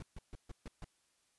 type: noise bursts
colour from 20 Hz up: brown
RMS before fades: -45 dBFS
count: 6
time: 0-0.844 s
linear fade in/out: 2 ms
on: 24 ms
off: 140 ms
effects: white hiss -75 dBFS RMS until 1.38 s + resampled to 24000 Hz